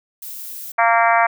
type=noise; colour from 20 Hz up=violet; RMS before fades=-32 dBFS; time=0.22-0.72 s; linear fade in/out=5 ms
type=harmonic tone; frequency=230.6 Hz; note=A#3; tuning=19 cents flat; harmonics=3 / 4 / 5 / 6 / 7 / 8 / 9 / 10; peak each=-16 / -18 / -20 / -22 / -23 / -24 / -25 / -26 dBFS; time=0.78-1.27 s; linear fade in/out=10 ms
effects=none